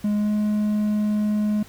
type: tone with pitch glide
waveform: triangle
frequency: 208.1 to 210.6 Hz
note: G#3 to G#3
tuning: +4 to +24 cents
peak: -17 dBFS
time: 0.04-1.63 s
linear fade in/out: 5 ms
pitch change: +20 cents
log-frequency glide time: 0.16-0.31 s
effects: added 90 Hz sine -51 dBFS peak until 1.68 s + pink hiss -48 dBFS RMS until 1.68 s